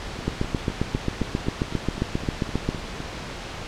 two click trains, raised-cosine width 3 ms, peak -19 / -9 dBFS, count 12 / 19, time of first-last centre 0.19-3.003 / 0.28-2.69 s, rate 3.91 / 7.47 Hz, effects pink hiss -34 dBFS RMS until 3.67 s + low-pass 5000 Hz 12 dB/octave

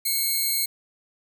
5% pulse tone pair together, 2194 / 4142 Hz, C#7 / C8, -18 / -18 cents, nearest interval major seventh, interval 1100 cents, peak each -17 dBFS, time 0.05-0.66 s, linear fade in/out 10 ms, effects none

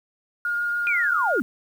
sine tone with vibrato, 1422 Hz, F6, 31 cents sharp, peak -22 dBFS, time 0.45-1.4 s, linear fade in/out 2 ms, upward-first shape triangle, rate 7 Hz, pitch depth 10 cents each way
sine linear sweep, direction down, 2474 to 207.7 Hz, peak -21 dBFS, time 0.87-1.42 s, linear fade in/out 0 ms
click, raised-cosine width 0.2 ms, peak -31 dBFS, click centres 1.041 s
effects 8-bit

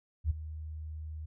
sine tone with ADSR envelope, 77.78 Hz, D#2, in tune, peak -23 dBFS, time 0.24-1.26 s, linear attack 63 ms, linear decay 13 ms, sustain -15 dB, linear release 9 ms, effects none

